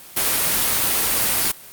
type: noise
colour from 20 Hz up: white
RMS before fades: -19 dBFS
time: 0.16-1.52 s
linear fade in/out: 10 ms
effects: white hiss -41 dBFS RMS until 1.72 s + Opus 32 kbps